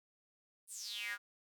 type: tone with high-pass filter sweep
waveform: square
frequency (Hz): 110.2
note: A2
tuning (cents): +3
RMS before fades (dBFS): -43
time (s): 0.67-1.18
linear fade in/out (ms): 50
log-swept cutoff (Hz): 10000 to 1400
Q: 7.3
effects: none